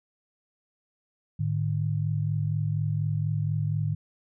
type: tone pair together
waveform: sine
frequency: 106.63 / 150.8 Hz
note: G#2 / D3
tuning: +46 / +46 cents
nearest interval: tritone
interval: 600 cents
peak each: -27 dBFS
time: 1.39-3.95 s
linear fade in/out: 10 ms
effects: none